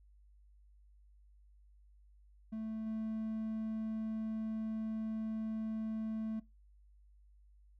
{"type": "tone with level steps", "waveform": "triangle", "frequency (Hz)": 220, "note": "A3", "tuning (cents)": 0, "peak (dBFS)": [-36, -34], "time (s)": [2.52, 6.4], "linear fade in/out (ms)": 10, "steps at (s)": 2.86, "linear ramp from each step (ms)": 10, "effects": ["noise-tail reverb RT60 0.2 s tail -20 dB re dry", "added 50 Hz sine -60 dBFS peak until 7.79 s"]}